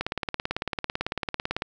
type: click train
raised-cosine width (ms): 0.3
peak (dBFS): -11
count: 30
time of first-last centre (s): 0.01-1.621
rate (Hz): 18
effects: none